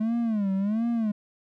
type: tone with vibrato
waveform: triangle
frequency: 212.7 Hz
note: G#3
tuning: 42 cents sharp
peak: -21 dBFS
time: 0-1.12 s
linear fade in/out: 10 ms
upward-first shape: sine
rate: 1.4 Hz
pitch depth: 180 cents each way
effects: none